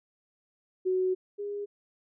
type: tone pair in turn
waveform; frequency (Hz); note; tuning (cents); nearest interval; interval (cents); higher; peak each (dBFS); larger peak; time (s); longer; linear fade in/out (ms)
sine; 371.4 / 408.3; F#4 / G#4; +7 / -29; major second; 164; second; -24 / -32; first; 0.85-1.15 / 1.38-1.66; first; 20
effects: none